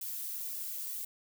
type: noise with flanger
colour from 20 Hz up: violet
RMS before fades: -39 dBFS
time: 0.01-1.05 s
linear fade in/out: 5 ms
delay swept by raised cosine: 2 to 3.4 ms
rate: 2.2 Hz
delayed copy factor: +0.75
effects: none